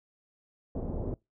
pink low-pass noise, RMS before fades -34 dBFS, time 0.75-1.14 s, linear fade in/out 2 ms, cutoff 620 Hz, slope 24 dB/octave, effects noise-tail reverb RT60 0.2 s tail -23 dB re dry

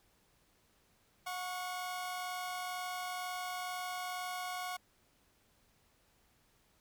sawtooth tone pair together, 725.1 / 1108.7 Hz, F#5 / C#6, -35 / 0 cents, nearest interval perfect fifth, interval 735 cents, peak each -36 / -39 dBFS, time 1.26-4.77 s, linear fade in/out 10 ms, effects pink hiss -71 dBFS RMS until 6.8 s

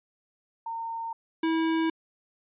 sine / square tone pair in turn, 914 / 324.5 Hz, A#5 / E4, -34 / -27 cents, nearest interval octave + tritone, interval 1793 cents, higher first, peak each -31 / -24 dBFS, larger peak second, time 0.66-1.13 / 1.43-1.9 s, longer neither, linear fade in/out 5 ms, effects resampled to 8000 Hz

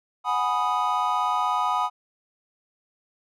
triangle chord, G# minor seventh, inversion third, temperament equal with one note detuned, 734.5 / 830.6 / 987.8 / 1244.5 Hz, F#5 / G#5 / B5 / D#6, -13 / 0 / 0 / 0 cents, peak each -27 / -27 / -24 / -24 dBFS, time 0.24-1.9 s, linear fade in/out 50 ms, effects none

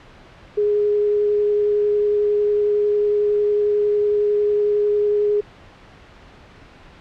sine tone with vibrato, 415.3 Hz, G#4, in tune, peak -15 dBFS, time 0.57-5.41 s, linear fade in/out 10 ms, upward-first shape sine, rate 11 Hz, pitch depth 8 cents each way, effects pink hiss -45 dBFS RMS until 7 s + low-pass 3000 Hz 12 dB/octave

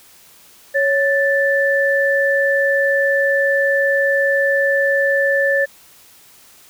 sine tone pair together, 554.4 / 1760.1 Hz, C#5 / A6, 0 / 0 cents, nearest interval octave + minor sixth, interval 2000 cents, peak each -16 dBFS, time 0.74-5.66 s, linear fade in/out 20 ms, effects white hiss -47 dBFS RMS until 6.69 s

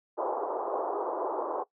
pink band-pass noise, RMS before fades -32 dBFS, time 0.17-1.64 s, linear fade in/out 20 ms, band 360 to 1100 Hz, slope 48 dB/octave, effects noise-tail reverb RT60 0.1 s tail -19 dB re dry

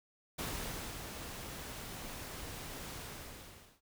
pink noise with ADSR envelope, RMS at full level -39 dBFS, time 0.38-3.81 s, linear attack 12 ms, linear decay 610 ms, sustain -6 dB, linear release 810 ms, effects none

